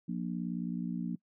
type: harmonic tone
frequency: 59.1 Hz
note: A#1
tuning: 24 cents sharp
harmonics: 3 / 4 / 5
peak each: -35 / -37 / -42 dBFS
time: 0.08-1.16 s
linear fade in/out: 10 ms
effects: noise-tail reverb RT60 0.1 s tail -24 dB re dry